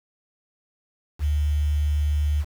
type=tone with quantisation; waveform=sine; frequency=74 Hz; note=D2; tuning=14 cents sharp; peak=-19 dBFS; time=1.19-2.45 s; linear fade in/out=50 ms; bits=7; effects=none